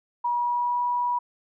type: tone with pitch glide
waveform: sine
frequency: 962 to 972.6 Hz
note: B5 to B5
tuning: -46 to -27 cents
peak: -22 dBFS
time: 0.24-1.19 s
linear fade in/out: 10 ms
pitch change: +19 cents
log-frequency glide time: 0.36-0.81 s
effects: none